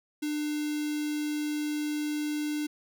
square tone with notch filter, 300 Hz, D4, 37 cents sharp, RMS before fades -31 dBFS, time 0.22-2.67 s, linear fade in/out 10 ms, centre 1000 Hz, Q 0.84, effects none

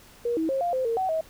sine tone with pitch steps, 475.1 / 321.6 / 537 / 698 / 518 / 459.2 / 754 / 640 Hz, A#4 / E4 / C5 / F5 / C5 / A#4 / F#5 / D#5, +33 / -43 / +45 / -1 / -17 / -26 / +32 / +49 cents, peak -23 dBFS, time 0.25-1.21 s, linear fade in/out 5 ms, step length 120 ms, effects pink hiss -52 dBFS RMS until 1.29 s

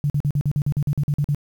sine tone bursts, 145 Hz, D3, 22 cents flat, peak -17 dBFS, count 13, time 0.04-1.347 s, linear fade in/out 0 ms, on 59 ms, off 45 ms, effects 8-bit

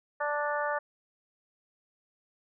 harmonic tone, 293.7 Hz, D4, in tune, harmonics 2 / 3 / 4 / 5 / 6, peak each -32 / -34 / -35 / -36 / -37 dBFS, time 0.2-0.79 s, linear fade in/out 10 ms, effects none

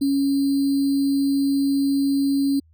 sine tone with sample-and-hold, 277.2 Hz, C#4, in tune, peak -17 dBFS, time 0.01-2.6 s, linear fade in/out 10 ms, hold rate 4410 Hz, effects added 80 Hz sine -52 dBFS peak until 2.73 s

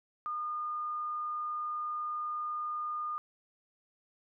sine tone, 1218 Hz, D#6, 37 cents flat, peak -33 dBFS, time 0.26-3.18 s, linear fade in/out 0 ms, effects none

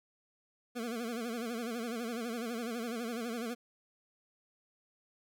25% pulse tone with vibrato, 233.1 Hz, A#3, in tune, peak -32 dBFS, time 0.75-3.55 s, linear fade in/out 20 ms, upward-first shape sine, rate 12 Hz, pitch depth 100 cents each way, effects none

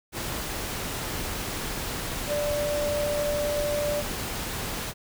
sine tone in noise, 587.3 Hz, D5, in tune, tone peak -25 dBFS, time 2.27-4.04 s, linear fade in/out 50 ms, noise pink, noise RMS -32 dBFS, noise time 0.12-4.94 s, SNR +4 dB, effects none

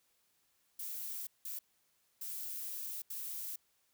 violet noise bursts at uneven times, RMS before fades -42 dBFS, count 4, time 0.79-1.27 / 1.45-1.59 / 2.21-3.02 / 3.1-3.56 s, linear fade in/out 5 ms, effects white hiss -75 dBFS RMS until 3.93 s

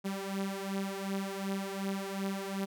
sawtooth beating tone pair, 194.2 / 196.9 Hz, G3 / G3, -16 / +8 cents, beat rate 2.7 Hz, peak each -32 / -34 dBFS, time 0.04-2.66 s, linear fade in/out 20 ms, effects none

